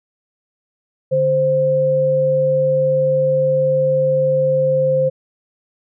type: tone pair together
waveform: sine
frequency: 146.83 / 523.2 Hz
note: D3 / C5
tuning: 0 / 0 cents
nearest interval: octave + minor seventh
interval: 2200 cents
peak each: -22 / -13 dBFS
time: 1.11-5.1 s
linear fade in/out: 20 ms
effects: none